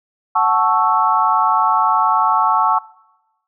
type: chord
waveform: sine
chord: F# minor seventh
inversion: none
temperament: equal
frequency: 740 / 880 / 1108.7 / 1318.5 Hz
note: F#5 / A5 / C#6 / E6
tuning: 0 / 0 / 0 / 0 cents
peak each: -20 / -16 / -16 / -19 dBFS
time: 0.35-2.79 s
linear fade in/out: 10 ms
effects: noise-tail reverb RT60 1.0 s tail -22 dB re dry